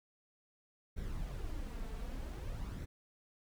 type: noise with flanger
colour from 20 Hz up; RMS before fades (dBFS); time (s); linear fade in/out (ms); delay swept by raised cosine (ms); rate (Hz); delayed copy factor
brown; -41; 0.96-2.86; 20; 0.51 to 4.51; 0.53; +0.5
effects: none